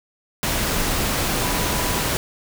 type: tone in noise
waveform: sine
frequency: 987.8 Hz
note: B5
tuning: in tune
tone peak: -31 dBFS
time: 1.42-2.01 s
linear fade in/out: 0 ms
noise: pink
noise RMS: -22 dBFS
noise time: 0.43-2.17 s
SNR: -12 dB
effects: none